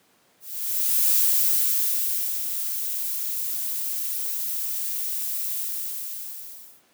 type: noise with ADSR envelope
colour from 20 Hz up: violet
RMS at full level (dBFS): -19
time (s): 0.4-6.83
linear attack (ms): 710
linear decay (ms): 1300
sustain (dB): -9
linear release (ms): 1300
effects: pink hiss -61 dBFS RMS until 6.93 s + high-pass 200 Hz 12 dB/octave